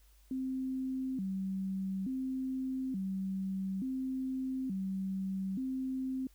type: tone with vibrato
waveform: sine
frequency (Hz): 223.8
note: A3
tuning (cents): +30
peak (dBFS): -33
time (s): 0.31-6.27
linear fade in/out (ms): 2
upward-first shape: square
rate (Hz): 0.57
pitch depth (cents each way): 270
effects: added 50 Hz sine -60 dBFS peak until 6.34 s + white hiss -69 dBFS RMS until 6.34 s